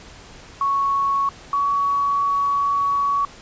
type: tone pair in turn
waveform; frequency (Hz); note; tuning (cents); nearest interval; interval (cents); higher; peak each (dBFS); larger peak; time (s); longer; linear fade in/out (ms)
sine; 1108.7 / 1125.5; C#6 / C#6; 0 / +26; unison; 26; second; -17; neither; 0.61-1.29 / 1.53-3.25; second; 2
effects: pink hiss -43 dBFS RMS until 3.41 s + resampled to 16000 Hz